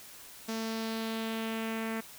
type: tone with low-pass filter sweep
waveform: sawtooth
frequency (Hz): 223.7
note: A3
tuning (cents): +29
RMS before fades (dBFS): -35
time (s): 0.48-2.01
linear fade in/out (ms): 10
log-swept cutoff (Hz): 6100 to 2100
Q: 2.1
effects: white hiss -50 dBFS RMS until 2.18 s